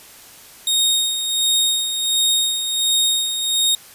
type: tone with tremolo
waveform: sawtooth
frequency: 3723 Hz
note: A#7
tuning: 3 cents flat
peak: -11 dBFS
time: 0.67-3.75 s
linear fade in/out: 2 ms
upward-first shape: sine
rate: 1.4 Hz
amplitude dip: 55%
effects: white hiss -43 dBFS RMS until 3.94 s + resampled to 32000 Hz